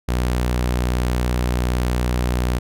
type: tone with vibrato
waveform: sawtooth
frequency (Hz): 61.3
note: B1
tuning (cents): -12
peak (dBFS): -14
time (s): 0.08-2.59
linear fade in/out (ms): 10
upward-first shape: sine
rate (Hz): 18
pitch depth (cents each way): 24
effects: none